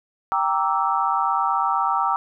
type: chord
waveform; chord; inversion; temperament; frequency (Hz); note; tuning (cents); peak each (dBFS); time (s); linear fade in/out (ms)
sine; E half-diminished seventh; first; equal with one note detuned; 784 / 932.3 / 1162.5 / 1318.5; G5 / Bb5 / D6 / E6; 0 / 0 / -18 / 0; -24; 0.32-2.16; 0
effects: none